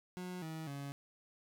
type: tone with pitch steps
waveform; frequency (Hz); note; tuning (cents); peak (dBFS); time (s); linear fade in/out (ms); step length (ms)
30% pulse; 181.2 / 159.58 / 140.53; F#3 / D#3 / C#3; -36 / +44 / +24; -39; 0.17-0.92; 0; 250
effects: none